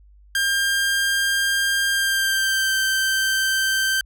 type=tone with pitch glide; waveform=sawtooth; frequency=1600 to 1558 Hz; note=G6 to G6; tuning=+35 to -11 cents; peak=-15 dBFS; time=0.35-4.01 s; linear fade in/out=2 ms; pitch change=-46 cents; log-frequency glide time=1.91-2.75 s; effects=added 50 Hz sine -47 dBFS peak until 4.05 s